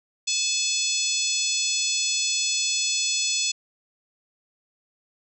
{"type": "harmonic tone with a mistuned harmonic", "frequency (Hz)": 863, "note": "A5", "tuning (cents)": -34, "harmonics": [3, 4, 5, 6, 7, 8, 9], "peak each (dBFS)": [-30, -30, -30, -30, -30, -30, -30], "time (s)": [0.27, 3.52], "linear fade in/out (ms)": 10, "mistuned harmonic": 6, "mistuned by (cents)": -24, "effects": []}